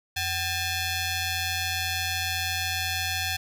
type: ring-modulated tone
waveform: 10% pulse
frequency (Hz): 848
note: G#5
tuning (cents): +36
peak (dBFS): -15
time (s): 0.16-3.37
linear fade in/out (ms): 10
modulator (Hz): 935
effects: none